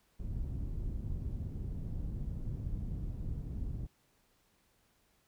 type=low-pass noise; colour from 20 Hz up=pink; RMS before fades=-38 dBFS; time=0.19-3.87 s; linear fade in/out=10 ms; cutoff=150 Hz; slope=12 dB/octave; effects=pink hiss -72 dBFS RMS until 5.27 s